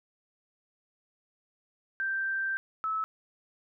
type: tone pair in turn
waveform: sine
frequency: 1568 / 1300.7 Hz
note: G6 / E6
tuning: 0 / -24 cents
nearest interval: minor third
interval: 324 cents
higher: first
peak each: -28 / -28 dBFS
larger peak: neither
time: 2-2.57 / 2.84-3.04 s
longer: first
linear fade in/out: 0 ms
effects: none